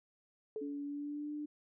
sine tone with exponential decay, 433.6 Hz, A4, 25 cents flat, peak -35 dBFS, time 0.56-0.9 s, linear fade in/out 1 ms, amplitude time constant 73 ms
sine tone with pitch glide, 285.8 to 297.4 Hz, D4 to D4, -47 to +22 cents, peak -38 dBFS, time 0.61-1.46 s, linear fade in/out 10 ms, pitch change +69 cents, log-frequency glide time 0.84-1.32 s
effects none

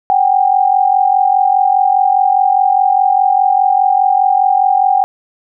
sine tone pair together, 755 / 799.9 Hz, F#5 / G5, +35 / +35 cents, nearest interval minor second, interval 100 cents, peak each -11 dBFS, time 0.1-5.04 s, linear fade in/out 0 ms, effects none

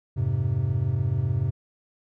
triangle chord, F minor, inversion none, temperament equal, 87.31 / 103.83 / 130.81 Hz, F2 / Ab2 / C3, 0 / 0 / 0 cents, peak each -28 / -24 / -23 dBFS, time 0.16-1.51 s, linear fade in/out 20 ms, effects none

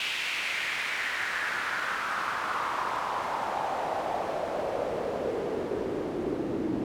pink noise with band-pass filter sweep, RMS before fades -31 dBFS, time 0-6.84 s, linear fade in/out 2 ms, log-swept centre 2700 to 290 Hz, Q 3, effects none

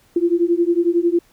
sine beating tone pair, 338.3 / 349.3 Hz, E4 / F4, +45 / 0 cents, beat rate 11 Hz, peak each -17 dBFS, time 0.16-1.19 s, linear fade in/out 5 ms, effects pink hiss -56 dBFS RMS until 1.32 s

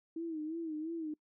sine tone with vibrato, 319.6 Hz, D#4, 47 cents sharp, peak -36 dBFS, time 0.16-1.14 s, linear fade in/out 5 ms, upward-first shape sine, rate 2.9 Hz, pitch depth 86 cents each way, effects noise-tail reverb RT60 0.1 s tail -25 dB re dry

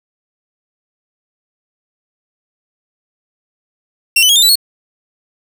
sawtooth tone with pitch steps, 2734 / 2999 / 3289 / 3608 / 3957 / 4340 Hz, F7 / F#7 / G#7 / A7 / B7 / C#8, -37 / +23 / -18 / +43 / +3 / -37 cents, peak -4 dBFS, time 4.16-4.556 s, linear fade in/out 5 ms, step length 66 ms, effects none

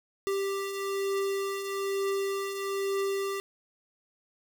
square beating tone pair, 392.3 / 393.4 Hz, G4 / G4, +1 / +6 cents, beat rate 1.1 Hz, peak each -38 / -30 dBFS, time 0.27-3.4 s, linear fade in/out 0 ms, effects none

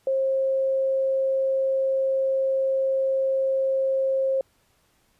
sine tone, 534 Hz, C5, 35 cents sharp, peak -20 dBFS, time 0.07-4.41 s, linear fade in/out 2 ms, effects pink hiss -65 dBFS RMS until 5.19 s + resampled to 32000 Hz

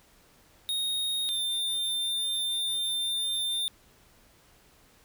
square tone pair in turn, 3729 / 3599 Hz, A#7 / A7, 0 / +38 cents, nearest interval minor second, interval 62 cents, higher first, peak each -28 dBFS, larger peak neither, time 0.69-1.29 / 1.29-3.68 s, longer second, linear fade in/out 0 ms, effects pink hiss -60 dBFS RMS until 5.04 s

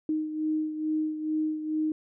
sine beating tone pair, 309.9 / 312.2 Hz, D#4 / D#4, -7 / +6 cents, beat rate 2.3 Hz, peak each -27 / -34 dBFS, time 0.09-1.92 s, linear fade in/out 2 ms, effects none

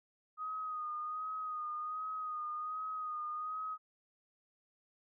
sine tone with vibrato, 1244.5 Hz, D#6, in tune, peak -37 dBFS, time 0.37-3.78 s, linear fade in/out 50 ms, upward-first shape sine, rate 1.3 Hz, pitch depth 36 cents each way, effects none

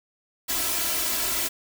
white noise with comb filter, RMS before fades -26 dBFS, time 0.48-1.49 s, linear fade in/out 20 ms, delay 3 ms, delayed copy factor +0.8, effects none

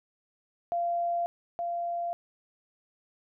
sine tone pair in turn, 690 / 690 Hz, F5 / F5, -21 / -21 cents, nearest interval unison, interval 0 cents, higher neither, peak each -26 / -29 dBFS, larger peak first, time 0.72-1.26 / 1.59-2.13 s, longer neither, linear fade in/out 0 ms, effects none

